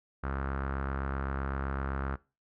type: tone with low-pass filter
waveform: sawtooth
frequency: 67.8 Hz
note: C#2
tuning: 38 cents flat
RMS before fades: -34 dBFS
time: 0.23-2.16 s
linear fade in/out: 10 ms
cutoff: 1400 Hz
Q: 4.2
effects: noise-tail reverb RT60 0.3 s tail -21 dB re dry